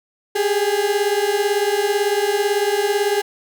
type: beating tone pair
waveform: 35% pulse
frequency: 400 / 418 Hz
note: G4 / G#4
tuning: +35 / +11 cents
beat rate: 18 Hz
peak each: -18 dBFS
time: 0.35-3.22 s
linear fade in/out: 10 ms
effects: none